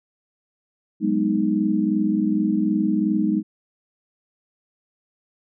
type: chord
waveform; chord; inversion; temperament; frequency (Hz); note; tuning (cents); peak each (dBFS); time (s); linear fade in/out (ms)
sine; G# minor seventh; third; equal; 185 / 207.7 / 246.9 / 311.1; F#3 / G#3 / B3 / D#4; 0 / 0 / 0 / 0; -27 / -21 / -27 / -22; 1-3.43; 50
effects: none